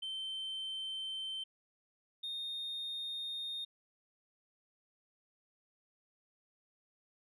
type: tone pair in turn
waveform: sine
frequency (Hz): 3100 / 3680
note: G7 / A#7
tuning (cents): -20 / -23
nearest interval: minor third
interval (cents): 297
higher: second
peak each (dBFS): -36 / -36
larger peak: neither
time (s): 0.02-1.44 / 2.23-3.65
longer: neither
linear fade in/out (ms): 10
effects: tanh soft clip ceiling -36 dBFS